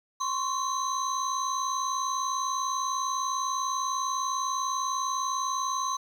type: tone cluster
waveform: sine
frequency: 1047 / 1107 / 3964 / 6210 Hz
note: C6 / C#6 / B7 / G8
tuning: +1 / -3 / +6 / -17 cents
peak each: -29 / -30 / -38 / -34 dBFS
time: 0.2-5.97 s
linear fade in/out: 10 ms
effects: tanh soft clip ceiling -21 dBFS + 9-bit